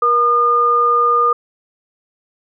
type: tone pair together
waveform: sine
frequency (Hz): 476.1 / 1215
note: A#4 / D#6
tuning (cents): +37 / -42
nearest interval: octave + major third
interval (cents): 1621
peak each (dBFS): -19 / -11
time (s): 0.02-1.33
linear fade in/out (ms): 5
effects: none